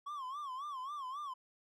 triangle tone with vibrato, 1100 Hz, C#6, 14 cents flat, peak -38 dBFS, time 0.06-1.34 s, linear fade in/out 10 ms, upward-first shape sine, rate 3.7 Hz, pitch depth 150 cents each way, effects none

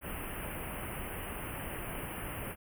pink band-stop noise, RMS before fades -40 dBFS, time 0.01-2.56 s, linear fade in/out 50 ms, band 3000 to 9100 Hz, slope 96 dB/octave, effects none

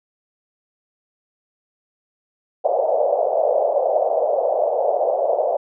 pink band-pass noise, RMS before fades -19 dBFS, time 2.64-5.57 s, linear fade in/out 10 ms, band 530 to 690 Hz, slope 48 dB/octave, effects none

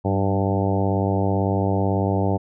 harmonic tone with a mistuned harmonic, 98 Hz, G2, in tune, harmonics 1 / 2 / 3 / 4 / 5 / 6 / 7 / 8 / 9, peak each -22 / -25 / -27 / -28 / -29 / -30 / -30 / -31 / -32 dBFS, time 0.04-2.38 s, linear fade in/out 20 ms, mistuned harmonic 2, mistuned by -44 cents, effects none

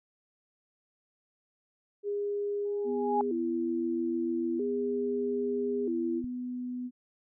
sine tone with vibrato, 370 Hz, F#4, in tune, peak -29 dBFS, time 2.03-6.23 s, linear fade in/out 50 ms, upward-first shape square, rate 0.39 Hz, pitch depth 170 cents each way
sine tone with exponential growth, 830.6 Hz, G#5, in tune, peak -23 dBFS, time 2.65-3.21 s, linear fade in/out 1 ms, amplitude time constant 120 ms
sine tone, 248.7 Hz, B3, 12 cents sharp, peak -33 dBFS, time 2.84-6.91 s, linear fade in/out 50 ms
click, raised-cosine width 5 ms, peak -33 dBFS, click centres 6.243 s
effects none

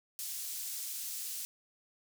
pink high-pass noise, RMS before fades -40 dBFS, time 0.19-1.45 s, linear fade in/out 0 ms, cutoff 6400 Hz, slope 12 dB/octave, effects none

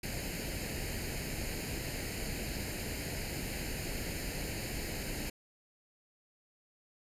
pink noise with comb filter, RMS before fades -38 dBFS, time 0.03-5.3 s, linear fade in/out 5 ms, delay 0.43 ms, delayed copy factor +0.75, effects resampled to 32000 Hz

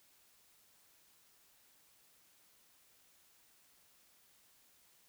silence, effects white hiss -68 dBFS RMS until 5.08 s

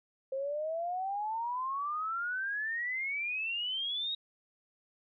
sine exponential sweep, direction up, 526 to 3806 Hz, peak -32 dBFS, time 0.32-4.15 s, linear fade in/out 5 ms, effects none

